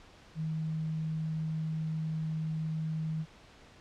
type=tone; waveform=sine; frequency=158.1 Hz; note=D#3; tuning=28 cents sharp; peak=-31 dBFS; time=0.35-3.26 s; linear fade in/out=50 ms; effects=pink hiss -56 dBFS RMS until 3.8 s + low-pass 5000 Hz 12 dB/octave